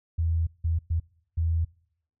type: tone bursts at uneven times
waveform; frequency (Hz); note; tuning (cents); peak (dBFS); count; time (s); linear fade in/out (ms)
sine; 82.41; E2; 0; -22; 4; 0.18-0.47 / 0.64-0.79 / 0.9-1 / 1.37-1.65; 10
effects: noise-tail reverb RT60 0.7 s tail -25 dB re dry